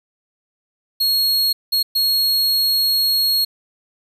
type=tone bursts at uneven times; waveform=45% pulse; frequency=4275 Hz; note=C8; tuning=36 cents sharp; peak=-14 dBFS; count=3; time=1-1.53 / 1.72-1.83 / 1.95-3.45 s; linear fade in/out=10 ms; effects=none